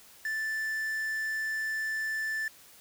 triangle tone with quantisation, 1760 Hz, A6, in tune, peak -28 dBFS, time 0.25-2.48 s, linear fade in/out 2 ms, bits 8, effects white hiss -55 dBFS RMS until 2.8 s

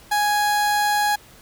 30% pulse tone, 830.6 Hz, G#5, in tune, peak -15 dBFS, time 0.11-1.16 s, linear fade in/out 10 ms, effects pink hiss -48 dBFS RMS until 1.41 s

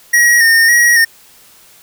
square tone with vibrato, 1864.7 Hz, A#6, in tune, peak -7 dBFS, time 0.13-1.05 s, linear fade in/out 10 ms, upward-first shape square, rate 1.8 Hz, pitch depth 34 cents each way, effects white hiss -44 dBFS RMS until 1.82 s

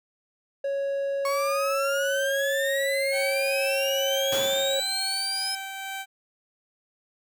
triangle tone with pitch glide, 554.4 to 545.2 Hz, C#5 to C#5, 0 to -29 cents, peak -23 dBFS, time 0.64-4.8 s, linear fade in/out 5 ms, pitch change -29 cents, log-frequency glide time 1.29-4.09 s
35% pulse exponential sweep, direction up, 1102 to 5170 Hz, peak -25 dBFS, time 1.25-5.55 s, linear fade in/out 2 ms
15% pulse tone with tremolo, 776 Hz, G5, 18 cents flat, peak -25 dBFS, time 3.11-6.06 s, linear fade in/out 50 ms, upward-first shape triangle, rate 2.2 Hz, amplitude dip 30%
pink noise with exponential decay, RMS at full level -28 dBFS, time 4.32-5.06 s, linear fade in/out 5 ms, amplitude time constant 160 ms
effects high-pass 150 Hz 12 dB/octave

